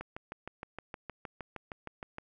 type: click train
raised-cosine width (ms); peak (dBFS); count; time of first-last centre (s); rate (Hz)
0.5; -25; 15; 0.01-2.184; 6.44
effects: none